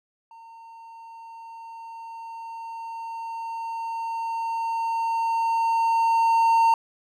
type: tone with level ramp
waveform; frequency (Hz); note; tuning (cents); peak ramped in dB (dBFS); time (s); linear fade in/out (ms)
triangle; 913; A#5; -36; -42 to -13; 0.31-6.74; 2
effects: none